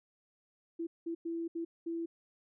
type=tone bursts at uneven times; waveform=sine; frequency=333.5 Hz; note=E4; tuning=20 cents sharp; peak=-34 dBFS; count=5; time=0.79-0.87 / 1.06-1.15 / 1.25-1.48 / 1.55-1.65 / 1.86-2.06 s; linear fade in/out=10 ms; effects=none